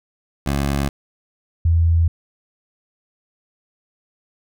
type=tone pair in turn; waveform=15% pulse / sine; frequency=70 / 83.24 Hz; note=C#2 / E2; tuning=+18 / +17 cents; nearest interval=minor third; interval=299 cents; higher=second; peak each=-12 dBFS; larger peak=neither; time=0.46-0.89 / 1.65-2.08 s; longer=neither; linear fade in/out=5 ms; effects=none